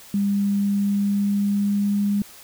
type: tone with pitch glide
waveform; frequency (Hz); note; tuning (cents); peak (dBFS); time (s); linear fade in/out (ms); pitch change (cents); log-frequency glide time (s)
sine; 200.8 to 203; G3 to G#3; +42 to -39; -18; 0.14-2.22; 2; +19; 0.54-1.97
effects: white hiss -45 dBFS RMS until 2.43 s